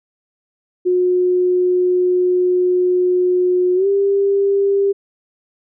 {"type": "tone with pitch glide", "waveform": "sine", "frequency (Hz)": [362, 397.1], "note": ["F#4", "G4"], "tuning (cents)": [-38, 22], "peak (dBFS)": -12, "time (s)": [0.85, 4.93], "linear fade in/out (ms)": 20, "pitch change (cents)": 160, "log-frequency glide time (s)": [3.75, 3.87], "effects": []}